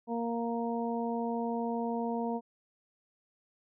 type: harmonic tone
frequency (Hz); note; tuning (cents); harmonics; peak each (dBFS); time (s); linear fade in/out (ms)
233.1; A#3; 0; 1 / 2 / 3 / 4; -33 / -36 / -38 / -39; 0.07-2.41; 50
effects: none